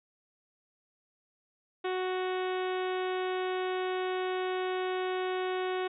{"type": "harmonic tone", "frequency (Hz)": 370, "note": "F#4", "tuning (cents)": 0, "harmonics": [1, 2, 3, 4, 5, 6, 7, 8, 9, 10], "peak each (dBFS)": [-31, -37, -41, -43, -45, -47, -48, -49, -50, -51], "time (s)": [1.84, 5.88], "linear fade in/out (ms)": 10, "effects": []}